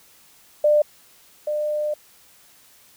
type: tone pair in turn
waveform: sine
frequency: 597 / 600.4 Hz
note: D5 / D5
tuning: +28 / +38 cents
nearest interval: unison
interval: 10 cents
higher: second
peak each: -13 / -21 dBFS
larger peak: first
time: 0.64-0.82 / 1.47-1.94 s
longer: second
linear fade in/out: 5 ms
effects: white hiss -53 dBFS RMS until 2.96 s